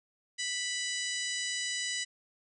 harmonic tone with a mistuned harmonic, 987.8 Hz, B5, in tune, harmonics 2 / 3 / 4 / 5 / 6 / 7 / 8 / 9, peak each -37 / -39 / -40 / -41 / -42 / -42 / -43 / -44 dBFS, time 0.38-2.05 s, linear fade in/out 20 ms, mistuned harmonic 9, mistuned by -63 cents, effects none

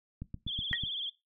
click train, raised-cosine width 5 ms, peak -26 dBFS, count 6, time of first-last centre 0.22-0.837 s, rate 8.11 Hz
sine tone with vibrato, 3322 Hz, G#7, in tune, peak -33 dBFS, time 0.47-1.1 s, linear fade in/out 10 ms, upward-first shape triangle, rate 18 Hz, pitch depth 110 cents each way
sine tone with exponential decay, 1890 Hz, A#6, 23 cents sharp, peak -24 dBFS, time 0.73-0.8 s, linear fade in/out 0 ms, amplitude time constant 15 ms
effects noise-tail reverb RT60 0.2 s tail -18 dB re dry

